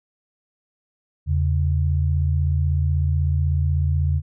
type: tone pair together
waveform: sine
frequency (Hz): 82.41 / 138.59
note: E2 / C#3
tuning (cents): 0 / 0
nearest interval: major sixth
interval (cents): 900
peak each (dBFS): -18 / -23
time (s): 1.26-4.22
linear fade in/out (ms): 50
effects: none